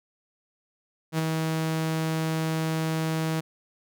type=tone with ADSR envelope; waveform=sawtooth; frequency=160 Hz; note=D#3; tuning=49 cents sharp; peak=-18 dBFS; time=1.12-3.41 s; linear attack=64 ms; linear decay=18 ms; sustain=-3 dB; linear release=15 ms; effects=none